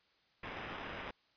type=noise with sample-and-hold; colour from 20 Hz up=blue; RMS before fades=-44 dBFS; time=0.43-1.11 s; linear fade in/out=5 ms; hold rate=4410 Hz; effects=white hiss -72 dBFS RMS until 1.36 s + resampled to 11025 Hz